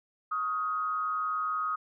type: tone with frequency modulation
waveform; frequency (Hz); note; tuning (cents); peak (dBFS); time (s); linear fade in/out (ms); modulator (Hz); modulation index
sine; 1255; D#6; +15; -28; 0.31-1.76; 10; 147; 0.49
effects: none